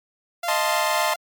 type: tone with tremolo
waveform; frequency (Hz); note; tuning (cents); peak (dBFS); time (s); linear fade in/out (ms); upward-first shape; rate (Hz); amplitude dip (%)
sawtooth; 690; F5; -21; -21; 0.43-1.16; 5; sine; 3.9; 40
type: chord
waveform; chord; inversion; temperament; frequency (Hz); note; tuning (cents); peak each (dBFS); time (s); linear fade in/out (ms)
sawtooth; A diminished; second; equal; 622.3 / 880 / 1046.5; Eb5 / A5 / C6; 0 / 0 / 0; -21; 0.48-1.14; 5
effects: MP3 96 kbps